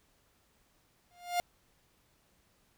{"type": "tone with exponential growth", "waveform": "45% pulse", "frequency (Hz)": 705, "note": "F5", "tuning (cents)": 16, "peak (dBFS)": -25, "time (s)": [1.11, 1.4], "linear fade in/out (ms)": 0, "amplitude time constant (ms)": 61, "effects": ["pink hiss -70 dBFS RMS until 2.77 s"]}